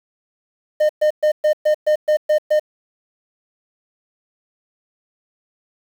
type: tone bursts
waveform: triangle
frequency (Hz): 609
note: D#5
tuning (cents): -37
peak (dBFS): -10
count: 9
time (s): 0.8-2.597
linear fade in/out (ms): 10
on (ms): 93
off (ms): 120
effects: 7-bit